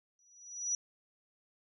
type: tone with exponential growth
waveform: sine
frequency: 5860 Hz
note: F#8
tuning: 18 cents flat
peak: -28 dBFS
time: 0.19-0.75 s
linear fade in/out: 1 ms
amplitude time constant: 120 ms
effects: none